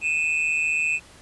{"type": "tone pair together", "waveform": "triangle", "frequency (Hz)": [2482, 2637], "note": ["D#7", "E7"], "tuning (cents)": [-5, 0], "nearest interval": "minor second", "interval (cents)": 105, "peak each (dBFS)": -22, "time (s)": [0.01, 1], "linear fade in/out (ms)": 50, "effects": ["pink hiss -49 dBFS RMS until 1.21 s", "resampled to 24000 Hz"]}